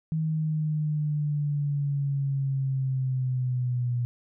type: linear sweep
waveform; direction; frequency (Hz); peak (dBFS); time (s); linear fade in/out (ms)
sine; down; 159.2 to 120.9; -24; 0.12-4.05; 0
effects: none